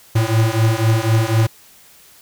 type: beating tone pair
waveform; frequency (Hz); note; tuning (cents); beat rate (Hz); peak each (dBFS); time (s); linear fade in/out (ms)
square; 110 / 114; A2 / A#2; 0 / -38; 4; -17; 0.15-1.47; 10
effects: white hiss -47 dBFS RMS until 2.21 s